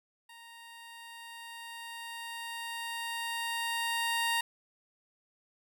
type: tone with level ramp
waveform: 15% pulse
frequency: 930 Hz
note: A#5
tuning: 4 cents flat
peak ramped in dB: -44 to -21 dBFS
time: 0.29-4.41 s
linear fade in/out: 5 ms
effects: none